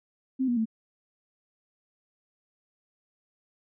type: tone with pitch steps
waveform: sine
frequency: 261.6 / 241.3 / 222.5 Hz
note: C4 / B3 / A3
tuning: 0 / -40 / +20 cents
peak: -23 dBFS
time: 0.39-0.657 s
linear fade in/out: 20 ms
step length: 89 ms
effects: none